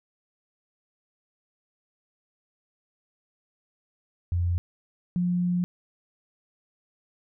sine tone pair in turn, 87.31 / 177.42 Hz, F2 / F3, 0 / +28 cents, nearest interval octave, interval 1228 cents, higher second, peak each -22 dBFS, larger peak neither, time 4.32-4.58 / 5.16-5.64 s, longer second, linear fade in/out 0 ms, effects none

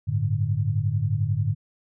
sine chord, G suspended second, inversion none, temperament equal with one note detuned, 98 / 109.24 / 146.83 Hz, G2 / A2 / D3, 0 / -12 / 0 cents, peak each -26 / -24 / -27 dBFS, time 0.07-1.55 s, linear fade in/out 20 ms, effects none

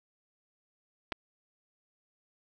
clicks, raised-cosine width 0.3 ms, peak -18 dBFS, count 2, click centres 1.121 / 1.124 s, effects none

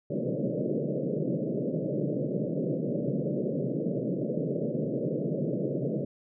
pink band-pass noise, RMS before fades -30 dBFS, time 0.1-6.05 s, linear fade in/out 5 ms, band 130 to 600 Hz, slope 96 dB/octave, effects none

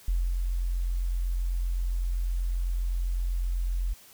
sine tone with ADSR envelope, 43.91 Hz, F1, 10 cents sharp, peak -22 dBFS, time 0.08-3.94 s, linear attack 3 ms, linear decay 250 ms, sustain -3 dB, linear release 15 ms, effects white hiss -53 dBFS RMS until 4.13 s

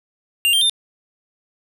square tone with pitch steps, 2794 / 3173 / 3603 Hz, F7 / G7 / A7, 0 / +20 / +40 cents, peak -14 dBFS, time 0.45-0.696 s, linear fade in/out 0 ms, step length 82 ms, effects none

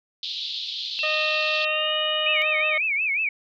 pink band-pass noise, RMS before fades -31 dBFS, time 0.23-1.65 s, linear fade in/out 2 ms, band 3300 to 4300 Hz, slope 48 dB/octave
sine tone with pitch glide, 2696 to 2906 Hz, E7 to F#7, +38 to -32 cents, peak -24 dBFS, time 0.99-2.42 s, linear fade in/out 0 ms, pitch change +130 cents, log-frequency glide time 1.63-1.94 s
harmonic tone, 616 Hz, D#5, 17 cents flat, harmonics 1 / 2 / 3 / 4 / 5 / 6, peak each -28 / -31 / -33 / -34 / -35 / -36 dBFS, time 1.03-2.78 s, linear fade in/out 5 ms
sine tone with vibrato, 2395 Hz, D7, 33 cents sharp, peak -21 dBFS, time 2.26-3.29 s, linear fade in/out 5 ms, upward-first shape sine, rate 5.5 Hz, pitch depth 170 cents each way
effects none

